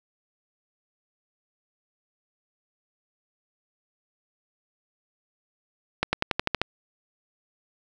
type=accelerating click train; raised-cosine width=0.3 ms; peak=-6 dBFS; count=8; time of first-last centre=6.03-6.616 s; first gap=100 ms; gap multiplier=0.94; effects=none